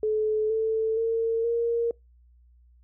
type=tone with pitch steps; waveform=sine; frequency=431 / 442.6 / 454.5 / 466.8 Hz; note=A4 / A4 / A#4 / A#4; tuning=-36 / +10 / -44 / +2 cents; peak=-22 dBFS; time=0.03-1.91 s; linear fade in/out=2 ms; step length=470 ms; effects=noise-tail reverb RT60 0.2 s tail -26 dB re dry + added 60 Hz sine -54 dBFS peak until 2.83 s